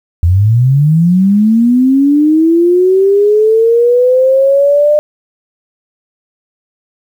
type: linear sweep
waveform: sine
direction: up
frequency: 81.3 to 603 Hz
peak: -5 dBFS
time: 0.23-4.99 s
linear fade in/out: 0 ms
effects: 7-bit

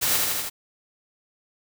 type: noise with echo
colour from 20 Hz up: white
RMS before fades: -23 dBFS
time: 0.01-0.18 s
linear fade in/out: 20 ms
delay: 80 ms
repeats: 4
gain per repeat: -2 dB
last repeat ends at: 0.5 s
effects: none

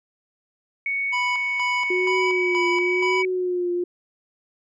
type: tone with pitch glide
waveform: sine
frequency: 2225 to 2269 Hz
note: C#7 to C#7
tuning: +6 to +40 cents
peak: -22 dBFS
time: 0.86-3.25 s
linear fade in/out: 2 ms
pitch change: +34 cents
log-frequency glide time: 2.05-2.27 s
type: tone with tremolo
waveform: square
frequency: 987.8 Hz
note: B5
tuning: in tune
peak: -25 dBFS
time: 1.12-3.23 s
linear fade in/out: 20 ms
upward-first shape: square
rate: 2.1 Hz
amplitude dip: 70%
type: tone with vibrato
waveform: sine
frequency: 362.1 Hz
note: F#4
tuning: 37 cents flat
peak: -21 dBFS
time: 1.9-3.84 s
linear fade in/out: 5 ms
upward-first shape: triangle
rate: 0.96 Hz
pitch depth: 56 cents each way
effects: resampled to 16000 Hz

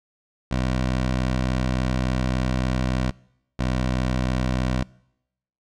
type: tone pair in turn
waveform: 15% pulse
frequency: 63.5 / 63.23 Hz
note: B1 / B1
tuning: +49 / +41 cents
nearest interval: unison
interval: 8 cents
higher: first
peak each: -15 dBFS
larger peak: neither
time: 0.51-3.11 / 3.59-4.83 s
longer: first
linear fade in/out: 5 ms
effects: noise-tail reverb RT60 0.8 s tail -24 dB re dry + low-pass 6000 Hz 12 dB/octave

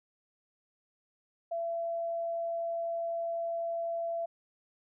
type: tone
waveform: sine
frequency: 673 Hz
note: E5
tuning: 36 cents sharp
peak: -31 dBFS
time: 1.51-4.26 s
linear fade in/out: 10 ms
effects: none

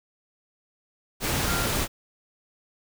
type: tone in noise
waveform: sine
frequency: 1390 Hz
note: F6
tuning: 9 cents flat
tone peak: -31 dBFS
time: 1.46-1.68 s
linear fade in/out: 50 ms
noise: pink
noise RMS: -26 dBFS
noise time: 1.2-1.88 s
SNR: -8 dB
effects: none

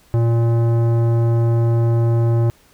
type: tone with tanh clipping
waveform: sine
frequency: 116.3 Hz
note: A#2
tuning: 4 cents flat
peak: -15 dBFS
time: 0.14-2.5 s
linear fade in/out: 0 ms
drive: 15 dB
effects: pink hiss -53 dBFS RMS until 2.73 s

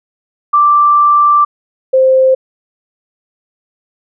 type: tone pair in turn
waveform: sine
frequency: 1174.7 / 523.3 Hz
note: D6 / C5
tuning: 0 / 0 cents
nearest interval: octave + major second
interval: 1400 cents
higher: first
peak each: -5 dBFS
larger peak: neither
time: 0.53-1.45 / 1.93-2.35 s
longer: first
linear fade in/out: 10 ms
effects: none

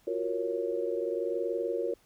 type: chord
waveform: sine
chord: Gb major seventh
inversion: third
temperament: equal with one note detuned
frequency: 349.2 / 370 / 468.1 / 554.4 Hz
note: F4 / Gb4 / Bb4 / Db5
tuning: 0 / 0 / +7 / 0 cents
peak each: -35 / -36 / -32 / -35 dBFS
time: 0.07-1.94 s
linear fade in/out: 5 ms
effects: pink hiss -65 dBFS RMS until 2.05 s

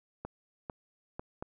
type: clicks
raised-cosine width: 1 ms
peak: -24 dBFS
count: 4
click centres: 0.25 / 0.698 / 1.195 / 1.425 s
effects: none

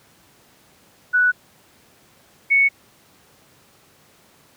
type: tone pair in turn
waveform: sine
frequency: 1479 / 2216 Hz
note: F#6 / C#7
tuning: -1 / -1 cents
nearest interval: perfect fifth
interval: 700 cents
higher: second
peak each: -13 / -12 dBFS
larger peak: second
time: 1.13-1.32 / 2.5-2.69 s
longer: neither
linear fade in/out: 20 ms
effects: pink hiss -54 dBFS RMS until 4.56 s + high-pass 100 Hz 12 dB/octave

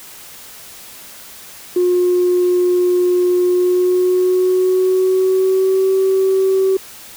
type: tone with pitch glide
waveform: sine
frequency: 358.6 to 382.1 Hz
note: F4 to G4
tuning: +46 to -44 cents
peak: -10 dBFS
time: 1.76-6.77 s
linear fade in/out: 5 ms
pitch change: +110 cents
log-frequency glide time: 3.43-5.92 s
effects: tanh soft clip ceiling -7 dBFS + white hiss -37 dBFS RMS until 7.16 s

